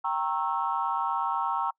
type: chord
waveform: sine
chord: G diminished seventh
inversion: none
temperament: equal with one note detuned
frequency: 784 / 932.3 / 1089.1 / 1318.5 Hz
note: G5 / Bb5 / Db6 / Fb6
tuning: 0 / 0 / -31 / 0 cents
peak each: -32 / -29 / -31 / -32 dBFS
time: 0.04-1.71 s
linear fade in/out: 10 ms
effects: noise-tail reverb RT60 0.1 s tail -26 dB re dry + tanh soft clip ceiling -15 dBFS